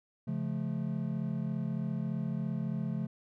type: chord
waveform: triangle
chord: Db augmented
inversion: none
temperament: just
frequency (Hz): 138.59 / 173.24 / 216.5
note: Db3 / F3 / A3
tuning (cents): 0 / -14 / -28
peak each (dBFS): -34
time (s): 0.27-3.07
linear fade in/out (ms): 10
effects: none